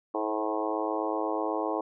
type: harmonic tone with a mistuned harmonic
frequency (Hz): 108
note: A2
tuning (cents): -32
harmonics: 3 / 4 / 5 / 6 / 7 / 8 / 9 / 10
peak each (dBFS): -33 / -34 / -35 / -36 / -36 / -37 / -38 / -38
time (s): 0.14-1.81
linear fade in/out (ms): 5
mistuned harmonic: 5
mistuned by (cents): -30
effects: none